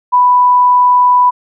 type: tone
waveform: sine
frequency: 990 Hz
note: B5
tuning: 4 cents sharp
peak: -5 dBFS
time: 0.12-1.31 s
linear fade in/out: 20 ms
effects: none